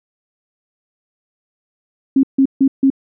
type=tone bursts; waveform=sine; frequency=269.9 Hz; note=C#4; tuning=46 cents flat; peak=-8 dBFS; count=4; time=2.16-2.902 s; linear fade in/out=5 ms; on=73 ms; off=150 ms; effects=none